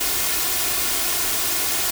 white noise with comb filter, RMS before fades -22 dBFS, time 0-1.91 s, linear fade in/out 10 ms, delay 2.8 ms, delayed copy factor +0.55, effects none

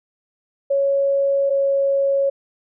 sine tone pair in turn, 554.4 / 552.1 Hz, C#5 / C#5, 0 / -7 cents, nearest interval unison, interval 7 cents, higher first, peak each -15 dBFS, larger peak neither, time 0.7-1.5 / 1.5-2.3 s, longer neither, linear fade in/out 10 ms, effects none

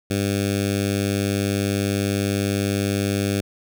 10% pulse tone with notch filter, 100 Hz, G2, 35 cents sharp, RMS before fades -22 dBFS, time 0.1-3.41 s, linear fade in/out 10 ms, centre 1000 Hz, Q 0.59, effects none

